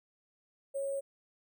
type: tone with sample-and-hold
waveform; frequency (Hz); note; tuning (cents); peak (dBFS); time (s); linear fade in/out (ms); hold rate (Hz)
sine; 551; C#5; -11; -32; 0.74-1.01; 20; 8820
effects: none